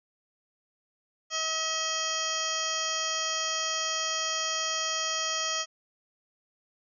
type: harmonic tone with a mistuned harmonic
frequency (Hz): 639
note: D#5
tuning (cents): +46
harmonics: 1 / 2 / 3 / 4 / 5 / 7 / 8 / 9 / 10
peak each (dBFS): -39 / -35 / -38 / -40 / -34 / -40 / -36 / -36 / -36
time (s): 1.3-5.66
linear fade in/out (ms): 50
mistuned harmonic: 10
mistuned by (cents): +60
effects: none